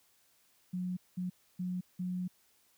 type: tone bursts at uneven times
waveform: sine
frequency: 181.3 Hz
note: F#3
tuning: 35 cents flat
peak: -33 dBFS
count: 4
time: 0.73-0.97 / 1.17-1.3 / 1.59-1.81 / 1.99-2.28 s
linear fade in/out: 10 ms
effects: white hiss -69 dBFS RMS until 2.77 s